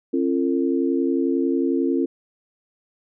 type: tone cluster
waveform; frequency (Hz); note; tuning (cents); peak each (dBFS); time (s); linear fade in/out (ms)
sine; 270.5 / 341.6 / 450.5; C#4 / F4 / A4; -42 / -38 / +41; -21 / -22 / -27; 0.13-2.06; 10
effects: none